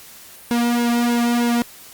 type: tone with flanger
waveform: sawtooth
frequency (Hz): 238.2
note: A#3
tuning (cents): +38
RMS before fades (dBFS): -18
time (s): 0.51-1.62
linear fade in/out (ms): 0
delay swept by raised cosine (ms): 1.6 to 2.46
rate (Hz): 3.2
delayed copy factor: -0.95
effects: white hiss -42 dBFS RMS until 1.93 s + Opus 48 kbps